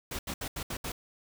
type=noise bursts at uneven times; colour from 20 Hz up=pink; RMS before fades=-36 dBFS; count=6; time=0.11-0.19 / 0.27-0.34 / 0.41-0.48 / 0.56-0.63 / 0.7-0.77 / 0.84-0.92 s; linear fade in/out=5 ms; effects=none